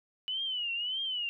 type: tone with vibrato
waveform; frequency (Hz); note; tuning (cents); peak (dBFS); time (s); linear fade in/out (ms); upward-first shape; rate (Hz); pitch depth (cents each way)
sine; 2960; F#7; 0; -31; 0.28-1.29; 0; triangle; 1.7; 150
effects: none